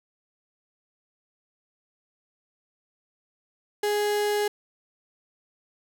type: tone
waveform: 35% pulse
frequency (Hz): 415.3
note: G#4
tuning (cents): 0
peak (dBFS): -21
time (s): 3.83-4.48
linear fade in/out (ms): 5
effects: none